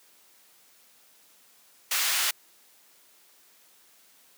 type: high-pass noise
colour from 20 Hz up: pink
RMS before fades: -26 dBFS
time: 1.91-2.31 s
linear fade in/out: 5 ms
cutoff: 1700 Hz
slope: 12 dB/octave
effects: white hiss -59 dBFS RMS until 4.37 s + high-pass 200 Hz 12 dB/octave